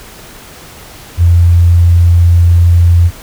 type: tone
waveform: sine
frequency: 86.2 Hz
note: F2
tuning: 22 cents flat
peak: -3 dBFS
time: 1.17-3.11 s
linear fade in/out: 50 ms
effects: pink hiss -33 dBFS RMS until 3.22 s